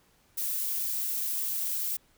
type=noise; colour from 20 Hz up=violet; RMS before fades=-31 dBFS; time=0.37-1.97 s; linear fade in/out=10 ms; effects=pink hiss -65 dBFS RMS until 2.17 s